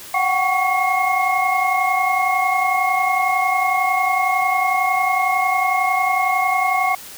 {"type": "tone cluster", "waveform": "sine", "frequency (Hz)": [733, 764, 1116, 2156], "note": ["F#5", "G5", "C#6", "C#7"], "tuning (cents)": [-16, -45, 11, -49], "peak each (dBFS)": -21, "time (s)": [0.14, 6.95], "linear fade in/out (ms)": 5, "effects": ["white hiss -37 dBFS RMS until 7.17 s"]}